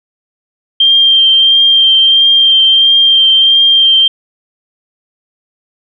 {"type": "tone with vibrato", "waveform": "sine", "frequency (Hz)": 3170, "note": "G7", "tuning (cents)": 19, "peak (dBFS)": -4, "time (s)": [0.8, 4.08], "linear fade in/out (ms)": 5, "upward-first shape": "triangle", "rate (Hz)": 1.5, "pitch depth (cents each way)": 19, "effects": []}